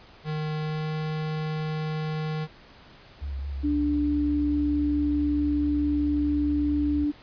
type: tone with pitch glide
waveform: square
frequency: 154 to 155.34 Hz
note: D#3 to D#3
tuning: -17 to -2 cents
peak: -28 dBFS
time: 0.24-2.48 s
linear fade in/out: 50 ms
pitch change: +15 cents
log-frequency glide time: 0.54-0.91 s
type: tone with vibrato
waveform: sine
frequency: 69.3 Hz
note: C#2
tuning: in tune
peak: -29 dBFS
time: 3.21-7.06 s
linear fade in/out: 20 ms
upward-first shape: sine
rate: 4.6 Hz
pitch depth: 49 cents each way
type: tone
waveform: sine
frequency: 293.7 Hz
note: D4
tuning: in tune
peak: -22 dBFS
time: 3.63-7.12 s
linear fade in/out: 20 ms
effects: pink hiss -51 dBFS RMS until 7.22 s + resampled to 11025 Hz